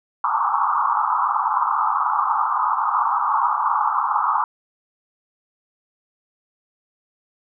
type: band-pass noise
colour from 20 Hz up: white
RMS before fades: -20 dBFS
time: 0.24-4.44 s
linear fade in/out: 2 ms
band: 820 to 1300 Hz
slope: 96 dB/octave
effects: none